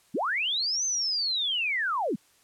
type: linear two-way sweep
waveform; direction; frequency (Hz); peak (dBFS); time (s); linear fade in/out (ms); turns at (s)
sine; up then down; 155.56 to 6272 to 155.56; -25; 0.14-2.16; 10; 0.85
effects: white hiss -62 dBFS RMS until 2.43 s + low-pass 11000 Hz 12 dB/octave